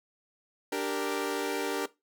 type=chord; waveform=sawtooth; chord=G minor; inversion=second; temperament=equal; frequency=293.7 / 392 / 466.2 Hz; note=D4 / G4 / Bb4; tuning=0 / 0 / 0 cents; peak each=-30 dBFS; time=0.72-1.86 s; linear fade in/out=5 ms; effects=noise-tail reverb RT60 0.2 s tail -17 dB re dry